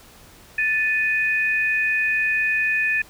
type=tone pair together; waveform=sine; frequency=1756.1 / 2486 Hz; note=A6 / D#7; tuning=-4 / -2 cents; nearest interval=tritone; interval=602 cents; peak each=-21 dBFS; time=0.58-3.02 s; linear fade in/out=5 ms; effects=pink hiss -48 dBFS RMS until 3.09 s